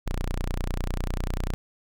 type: tone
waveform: sawtooth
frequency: 30.13 Hz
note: B0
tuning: 42 cents flat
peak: -22 dBFS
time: 0.06-1.54 s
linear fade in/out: 0 ms
effects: none